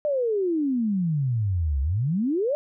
sine exponential two-way sweep, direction down then up, 610 to 65.41 to 610 Hz, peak -21 dBFS, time 0.05-2.55 s, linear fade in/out 0 ms, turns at 1.81 s, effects none

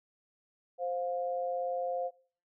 sine tone pair together, 523.3 / 705.9 Hz, C5 / F5, 0 / +18 cents, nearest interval perfect fourth, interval 518 cents, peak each -33 / -35 dBFS, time 0.78-2.11 s, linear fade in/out 50 ms, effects noise-tail reverb RT60 0.5 s tail -23 dB re dry

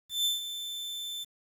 40% pulse tone with ADSR envelope, 3537 Hz, A7, 8 cents sharp, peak -23 dBFS, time 0.09-1.25 s, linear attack 160 ms, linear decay 150 ms, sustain -11 dB, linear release 23 ms, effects 9-bit

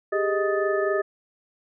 sine tone cluster, 394.9 / 418.8 / 624 / 1251 / 1753 Hz, G4 / G#4 / D#5 / D#6 / A6, +13 / +15 / +5 / +9 / -7 cents, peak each -24 / -30 / -26 / -31 / -31 dBFS, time 0.12-1.02 s, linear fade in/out 10 ms, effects none

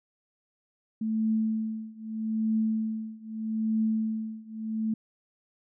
sine tone with tremolo, 220 Hz, A3, in tune, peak -22 dBFS, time 1.01-4.94 s, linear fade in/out 5 ms, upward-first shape triangle, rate 0.8 Hz, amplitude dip 95%, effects none

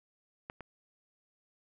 clicks, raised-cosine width 0.5 ms, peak -25 / -30 dBFS, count 2, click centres 0.499 / 0.607 s, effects none

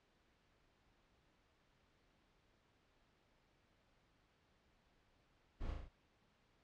brown noise with echo, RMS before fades -43 dBFS, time 5.6-5.74 s, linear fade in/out 20 ms, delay 37 ms, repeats 4, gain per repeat -3 dB, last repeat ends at 5.888 s, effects pink hiss -75 dBFS RMS until 6.63 s + low-pass 4000 Hz 12 dB/octave

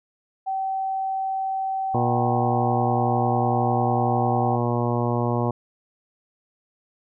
sine tone, 769 Hz, G5, 33 cents flat, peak -23 dBFS, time 0.46-4.57 s, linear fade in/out 20 ms
harmonic tone, 120 Hz, B2, 49 cents flat, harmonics 1 / 2 / 3 / 4 / 5 / 6 / 7 / 8 / 9, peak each -24 / -27 / -29 / -30 / -31 / -32 / -32 / -33 / -34 dBFS, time 1.94-5.51 s, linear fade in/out 5 ms
effects none

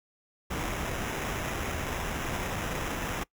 pink noise with sample-and-hold, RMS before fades -33 dBFS, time 0.5-3.24 s, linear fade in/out 10 ms, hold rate 4410 Hz, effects noise-tail reverb RT60 0.1 s tail -23 dB re dry

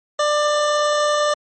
25% pulse tone, 594 Hz, D5, 20 cents sharp, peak -12 dBFS, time 0.19-1.34 s, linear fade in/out 5 ms, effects MP3 32 kbps

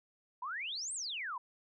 sine exponential two-way sweep, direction up then down, 940 to 8800 to 940 Hz, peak -37 dBFS, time 0.42-1.38 s, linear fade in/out 5 ms, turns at 0.93 s, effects none

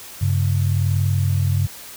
sine tone pair together, 97.57 / 138.59 Hz, G2 / C#3, -8 / 0 cents, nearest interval tritone, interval 608 cents, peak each -17 / -21 dBFS, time 0.21-1.67 s, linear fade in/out 10 ms, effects white hiss -38 dBFS RMS until 1.96 s

